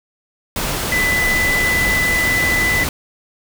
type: tone in noise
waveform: sine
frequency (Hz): 1999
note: B6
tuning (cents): +20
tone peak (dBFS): -15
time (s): 0.92-2.84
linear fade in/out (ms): 2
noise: pink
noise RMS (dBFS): -21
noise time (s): 0.56-2.89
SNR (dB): +3
effects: none